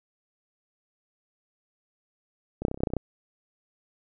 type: clicks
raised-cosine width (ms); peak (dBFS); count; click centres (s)
2; -19 / -6 / -17 / -16 / -21 / -28 / -20 / -7 / -13 / -30 / -13 / -14; 12; 2.62 / 2.651 / 2.683 / 2.714 / 2.744 / 2.775 / 2.805 / 2.835 / 2.872 / 2.903 / 2.936 / 2.967
effects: none